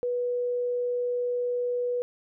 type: tone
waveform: sine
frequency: 489.3 Hz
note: B4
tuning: 16 cents flat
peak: -25 dBFS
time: 0.03-2.02 s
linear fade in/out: 0 ms
effects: none